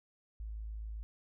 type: tone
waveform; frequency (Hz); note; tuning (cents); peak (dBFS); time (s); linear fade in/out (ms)
sine; 53.8; A1; -38; -39; 0.4-1.03; 0
effects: none